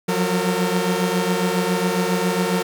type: tone cluster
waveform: sawtooth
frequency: 177.5 / 184.8 / 456.5 Hz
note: F3 / F#3 / A#4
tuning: +28 / -2 / -36 cents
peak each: -19 dBFS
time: 0.08-2.63 s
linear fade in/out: 10 ms
effects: none